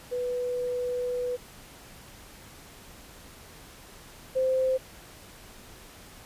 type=tone pair in turn; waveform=sine; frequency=493.9 / 520.4 Hz; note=B4 / C5; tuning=0 / -9 cents; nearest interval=minor second; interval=91 cents; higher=second; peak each=-27 / -22 dBFS; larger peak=second; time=0.11-1.37 / 4.35-4.78 s; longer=first; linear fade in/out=20 ms; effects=pink hiss -49 dBFS RMS until 6.25 s + resampled to 32000 Hz